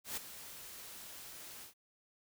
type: noise with ADSR envelope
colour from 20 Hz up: white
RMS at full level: -38 dBFS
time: 0.04-1.74 s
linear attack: 130 ms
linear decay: 11 ms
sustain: -12 dB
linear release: 110 ms
effects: none